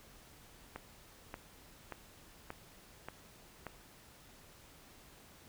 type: click train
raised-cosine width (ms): 0.5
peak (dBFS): -27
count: 6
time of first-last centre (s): 0.76-3.667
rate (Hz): 1.72
effects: pink hiss -59 dBFS RMS until 5.48 s